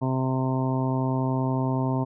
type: harmonic tone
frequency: 130.6 Hz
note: C3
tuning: 3 cents flat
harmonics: 1 / 2 / 3 / 4 / 5 / 6 / 7 / 8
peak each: -25 / -27 / -34 / -39 / -34 / -42 / -33 / -39 dBFS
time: 0.01-2.05 s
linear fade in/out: 20 ms
effects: none